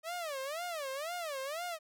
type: tone with vibrato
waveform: sawtooth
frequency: 614 Hz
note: D#5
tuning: 23 cents flat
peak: -33 dBFS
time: 0.03-1.79 s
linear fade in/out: 50 ms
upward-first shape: sine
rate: 2 Hz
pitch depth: 260 cents each way
effects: none